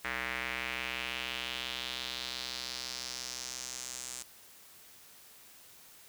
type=tone with band-pass filter sweep; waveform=square; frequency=62.9 Hz; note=B1; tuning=32 cents sharp; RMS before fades=-39 dBFS; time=0.04-4.23 s; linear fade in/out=10 ms; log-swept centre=1900 to 7700 Hz; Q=2.6; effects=white hiss -56 dBFS RMS until 6.08 s